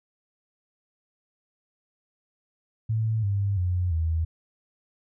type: tone with pitch steps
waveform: sine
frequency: 110.8 / 99.86 / 90 / 81.11 Hz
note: A2 / G2 / F#2 / E2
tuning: +13 / +33 / -47 / -27 cents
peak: -22 dBFS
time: 2.89-4.25 s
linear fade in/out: 10 ms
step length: 340 ms
effects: none